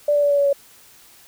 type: tone with pitch steps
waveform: sine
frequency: 586 / 580.9 / 575.9 / 571 / 566 / 561.2 Hz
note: D5 / D5 / D5 / D5 / C#5 / C#5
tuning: -4 / -19 / -34 / -49 / +36 / +21 cents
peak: -14 dBFS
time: 0.08-0.53 s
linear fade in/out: 5 ms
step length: 75 ms
effects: white hiss -49 dBFS RMS until 1.27 s